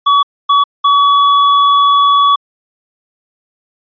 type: tone bursts at uneven times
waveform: square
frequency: 1134 Hz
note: C#6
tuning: 39 cents sharp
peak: -7 dBFS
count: 3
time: 0.06-0.23 / 0.49-0.64 / 0.84-2.36 s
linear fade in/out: 10 ms
effects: resampled to 11025 Hz